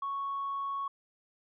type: tone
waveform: sine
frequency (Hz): 1108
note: C#6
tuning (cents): -1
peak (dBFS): -31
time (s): 0.02-0.88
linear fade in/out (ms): 5
effects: tanh soft clip ceiling -28 dBFS